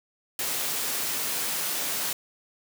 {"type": "high-pass noise", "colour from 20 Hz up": "white", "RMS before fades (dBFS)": -29, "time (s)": [0.39, 2.13], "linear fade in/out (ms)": 2, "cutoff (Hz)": 140, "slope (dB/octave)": 12, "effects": []}